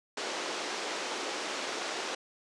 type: band-pass noise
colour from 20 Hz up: pink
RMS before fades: -36 dBFS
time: 0.17-2.15 s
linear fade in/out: 5 ms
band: 320 to 6800 Hz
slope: 24 dB/octave
effects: resampled to 24000 Hz